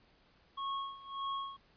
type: tone with tremolo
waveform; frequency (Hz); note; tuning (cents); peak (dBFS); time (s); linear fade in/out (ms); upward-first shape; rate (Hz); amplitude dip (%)
square; 1097; C#6; -18; -35; 0.57-1.57; 10; sine; 1.7; 85
effects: pink hiss -67 dBFS RMS until 1.76 s + resampled to 11025 Hz